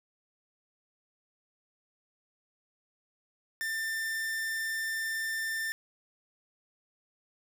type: tone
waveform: 45% pulse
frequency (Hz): 1789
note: A6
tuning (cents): +28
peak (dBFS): -31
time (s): 3.61-5.72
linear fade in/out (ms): 0
effects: none